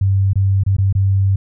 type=tone with dropouts; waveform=sine; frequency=97.3 Hz; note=G2; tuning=12 cents flat; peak=-11 dBFS; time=0.01-1.36 s; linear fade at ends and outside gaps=5 ms; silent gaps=0.333-0.356 / 0.636-0.663 / 0.767-0.783 / 0.927-0.951 s; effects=none